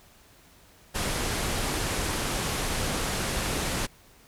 pink low-pass noise, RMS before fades -29 dBFS, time 0.94-3.87 s, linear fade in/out 20 ms, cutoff 12000 Hz, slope 48 dB/octave, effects pink hiss -56 dBFS RMS until 4.27 s

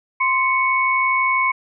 sine tone pair together, 1043 / 2217 Hz, C6 / C#7, -6 / 0 cents, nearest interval octave + minor second, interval 1306 cents, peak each -18 dBFS, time 0.2-1.52 s, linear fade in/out 10 ms, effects none

